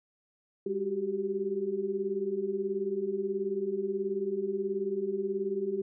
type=tone cluster; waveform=sine; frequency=201 / 375.2 / 393.7 Hz; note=G3 / F#4 / G4; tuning=+44 / +24 / +8 cents; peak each=-38 / -34 / -31 dBFS; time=0.66-5.82 s; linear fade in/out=5 ms; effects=none